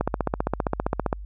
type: click train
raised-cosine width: 1 ms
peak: -8 dBFS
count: 18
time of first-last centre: 0.01-1.128 s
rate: 15.2 Hz
effects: added 50 Hz sine -34 dBFS peak until 1.25 s